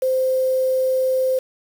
sine tone with quantisation, 519 Hz, C5, 14 cents flat, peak -16 dBFS, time 0.02-1.39 s, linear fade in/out 5 ms, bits 6, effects none

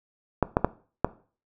clicks, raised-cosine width 1 ms, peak -5 dBFS, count 4, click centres 0.427 / 0.569 / 0.646 / 1.046 s, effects noise-tail reverb RT60 0.4 s tail -18 dB re dry

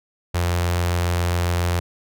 sawtooth tone with notch filter, 87.31 Hz, F2, in tune, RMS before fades -21 dBFS, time 0.34-1.8 s, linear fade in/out 10 ms, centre 230 Hz, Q 0.95, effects none

